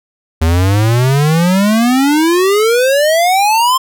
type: exponential sweep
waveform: square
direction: up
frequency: 78.6 to 1061 Hz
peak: -9 dBFS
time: 0.41-3.78 s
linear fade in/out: 10 ms
effects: none